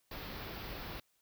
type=band-stop noise; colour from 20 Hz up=pink; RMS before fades=-44 dBFS; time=0.11-1 s; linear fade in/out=5 ms; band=5100 to 13000 Hz; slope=48 dB/octave; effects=white hiss -75 dBFS RMS until 1.21 s